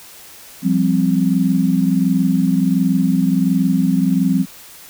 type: chord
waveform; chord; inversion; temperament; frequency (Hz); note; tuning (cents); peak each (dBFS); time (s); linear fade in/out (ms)
sine; F suspended second; none; equal; 174.61 / 196 / 261.6; F3 / G3 / C4; 0 / 0 / 0; -17; 0.62-4.46; 50
effects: white hiss -40 dBFS RMS until 4.89 s